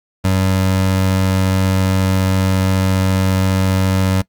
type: tone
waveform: 25% pulse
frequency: 94.6 Hz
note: F#2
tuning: 39 cents sharp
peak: -9 dBFS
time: 0.24-4.22 s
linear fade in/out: 10 ms
effects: noise-tail reverb RT60 0.1 s tail -21 dB re dry + Opus 48 kbps